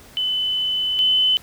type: tone pair in turn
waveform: sine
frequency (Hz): 3016 / 3027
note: F#7 / F#7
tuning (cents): +32 / +39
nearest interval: unison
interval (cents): 7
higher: second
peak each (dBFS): -19 / -14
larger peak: second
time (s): 0.17-0.99 / 0.99-1.37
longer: first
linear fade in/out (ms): 0
effects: pink hiss -46 dBFS RMS until 1.42 s